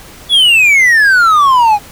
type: exponential sweep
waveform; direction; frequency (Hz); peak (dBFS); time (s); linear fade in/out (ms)
triangle; down; 3465 to 806; -3; 0.29-1.79; 50
effects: pink hiss -35 dBFS RMS until 1.91 s